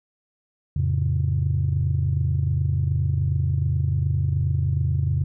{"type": "chord", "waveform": "sine", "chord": "F augmented", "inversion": "none", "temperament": "equal with one note detuned", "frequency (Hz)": [87.31, 110, 136.92], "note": ["F2", "A2", "C#3"], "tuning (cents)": [0, 0, -21], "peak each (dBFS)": [-22, -26, -22], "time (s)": [0.76, 5.24], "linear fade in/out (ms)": 5, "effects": ["tanh soft clip ceiling -12 dBFS"]}